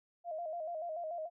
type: tone with vibrato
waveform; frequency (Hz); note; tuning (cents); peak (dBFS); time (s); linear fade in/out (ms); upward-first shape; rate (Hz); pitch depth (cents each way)
sine; 659.3; E5; 0; -37; 0.24-1.3; 50; square; 6.9; 84
effects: none